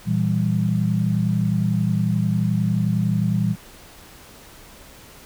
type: chord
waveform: sine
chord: E diminished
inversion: second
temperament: equal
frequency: 116.54 / 164.81 / 196 Hz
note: Bb2 / E3 / G3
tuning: 0 / 0 / 0 cents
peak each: -22 dBFS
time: 0.05-3.56 s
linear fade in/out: 50 ms
effects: pink hiss -45 dBFS RMS until 5.25 s